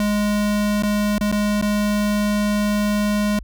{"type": "tone with dropouts", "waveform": "square", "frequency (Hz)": 207.7, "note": "G#3", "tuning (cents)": 0, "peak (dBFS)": -18, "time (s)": [0, 3.39], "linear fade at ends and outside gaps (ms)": 2, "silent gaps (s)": [[0.824, 0.833], [1.182, 1.21], [1.316, 1.324], [1.614, 1.624]], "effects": ["added 50 Hz sine -33 dBFS peak until 3.43 s"]}